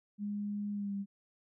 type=tone with pitch glide; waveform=sine; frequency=205.5 to 198.96 Hz; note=G#3 to G3; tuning=-18 to +26 cents; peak=-34 dBFS; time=0.18-1.06 s; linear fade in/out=50 ms; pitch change=-56 cents; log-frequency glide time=0.72-0.95 s; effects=none